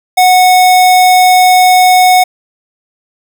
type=tone; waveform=square; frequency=735 Hz; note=F#5; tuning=12 cents flat; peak=-4 dBFS; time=0.17-2.24 s; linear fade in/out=10 ms; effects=none